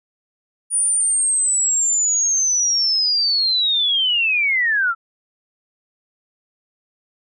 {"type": "linear sweep", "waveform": "sine", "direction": "down", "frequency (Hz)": [9560, 1308], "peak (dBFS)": -15, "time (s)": [0.7, 4.95], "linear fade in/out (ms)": 50, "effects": []}